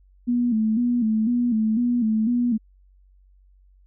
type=tone with vibrato; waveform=sine; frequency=230.1 Hz; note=A#3; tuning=22 cents flat; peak=-18 dBFS; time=0.27-2.58 s; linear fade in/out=20 ms; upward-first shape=square; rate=2 Hz; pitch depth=90 cents each way; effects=added 47 Hz sine -52 dBFS peak until 3.86 s